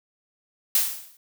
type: noise with exponential decay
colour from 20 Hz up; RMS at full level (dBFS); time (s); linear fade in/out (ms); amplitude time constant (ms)
blue; -17; 0.75-1.17; 2; 91
effects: none